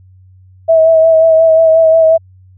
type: tone with vibrato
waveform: sine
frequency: 647 Hz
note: E5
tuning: 32 cents flat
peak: -4 dBFS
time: 0.68-2.18 s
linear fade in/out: 20 ms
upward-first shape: sine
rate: 5.6 Hz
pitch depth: 26 cents each way
effects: added 93 Hz sine -39 dBFS peak until 2.57 s